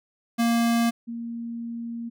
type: tone pair in turn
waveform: square / sine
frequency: 233.1 / 233.1 Hz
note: A#3 / A#3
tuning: 0 / 0 cents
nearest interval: unison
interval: 0 cents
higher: neither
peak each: -20 / -30 dBFS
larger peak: first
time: 0.38-0.91 / 1.07-2.1 s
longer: second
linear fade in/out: 20 ms
effects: none